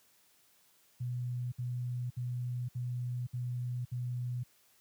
sine tone bursts, 123.2 Hz, B2, 4 cents flat, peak -33 dBFS, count 6, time 1-4.435 s, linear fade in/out 10 ms, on 520 ms, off 63 ms, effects white hiss -67 dBFS RMS until 4.8 s + high-pass 60 Hz 12 dB/octave

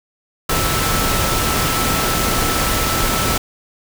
sine tone in noise, 1318.5 Hz, E6, in tune, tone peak -24 dBFS, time 0.49-3.38 s, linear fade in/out 5 ms, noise pink, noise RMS -18 dBFS, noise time 0.49-3.38 s, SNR -9 dB, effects none

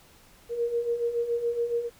sine beating tone pair, 466.2 / 473.3 Hz, A#4 / A#4, 0 / +26 cents, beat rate 7.1 Hz, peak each -32 / -26 dBFS, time 0.49-1.9 s, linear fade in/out 50 ms, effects pink hiss -56 dBFS RMS until 1.99 s

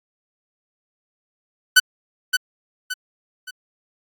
sawtooth tone with echo, 1500 Hz, F#6, 23 cents sharp, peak -4 dBFS, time 1.76-1.8 s, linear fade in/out 10 ms, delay 570 ms, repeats 3, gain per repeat -8 dB, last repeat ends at 3.51 s, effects AAC 48 kbps

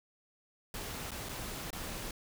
pink noise with dropouts, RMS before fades -41 dBFS, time 0.74-2.11 s, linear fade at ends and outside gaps 2 ms, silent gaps 1.108-1.116 / 1.288-1.292 / 1.705-1.729 s, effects none

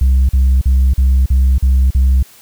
sine tone bursts, 65.41 Hz, C2, in tune, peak -5 dBFS, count 7, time 0.01-2.228 s, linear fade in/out 5 ms, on 280 ms, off 43 ms, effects tanh soft clip ceiling -6 dBFS + white hiss -43 dBFS RMS until 2.41 s

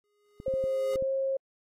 square tone with exponential growth, 413.6 Hz, G#4, 7 cents flat, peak -35 dBFS, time 0.04-0.96 s, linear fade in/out 0 ms, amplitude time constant 200 ms
clicks, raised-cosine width 3 ms, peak -28 dBFS, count 6, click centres 0.401 / 0.481 / 0.539 / 0.64 / 0.957 / 1.024 s
sine tone with pitch glide, 531 to 537.5 Hz, C5 to C5, +25 to +47 cents, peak -26 dBFS, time 0.46-1.37 s, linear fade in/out 5 ms, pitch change +22 cents, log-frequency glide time 0.97-1.12 s
effects AAC 48 kbps

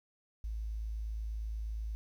sine tone, 54.2 Hz, A1, 25 cents flat, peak -35 dBFS, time 0.44-1.95 s, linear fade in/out 0 ms, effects 11-bit

